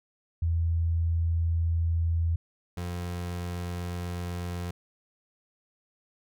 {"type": "tone pair in turn", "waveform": ["sine", "30% pulse"], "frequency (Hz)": [83.2, 88.02], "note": ["E2", "F2"], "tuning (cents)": [17, 14], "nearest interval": "minor second", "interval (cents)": 97, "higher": "second", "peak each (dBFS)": [-23, -29], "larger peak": "first", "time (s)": [[0.42, 2.36], [2.77, 4.71]], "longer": "neither", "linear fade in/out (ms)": 5, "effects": []}